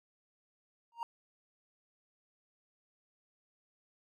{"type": "tone with exponential growth", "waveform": "triangle", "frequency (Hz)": 932.3, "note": "A#5", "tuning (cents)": 0, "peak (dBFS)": -29, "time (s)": [0.92, 1.03], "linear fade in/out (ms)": 1, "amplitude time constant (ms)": 22, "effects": []}